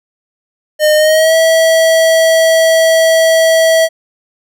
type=tone with pitch glide; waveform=square; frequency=610 to 650 Hz; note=D#5 to E5; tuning=-34 to -24 cents; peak=-7 dBFS; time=0.79-3.89 s; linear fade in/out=50 ms; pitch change=+110 cents; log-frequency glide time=0.96-1.35 s; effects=none